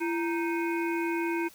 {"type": "harmonic tone with a mistuned harmonic", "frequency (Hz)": 311.1, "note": "D#4", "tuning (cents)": 0, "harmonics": [1, 3, 5, 7, 8], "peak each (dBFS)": [-28, -35, -39, -39, -39], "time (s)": [0, 1.49], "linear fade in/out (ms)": 20, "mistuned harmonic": 1, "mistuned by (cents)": 140, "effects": ["white hiss -54 dBFS RMS until 1.54 s"]}